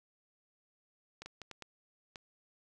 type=clicks; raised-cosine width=0.2 ms; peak=-28 dBFS; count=6; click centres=1.22 / 1.26 / 1.417 / 1.513 / 1.623 / 2.158 s; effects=none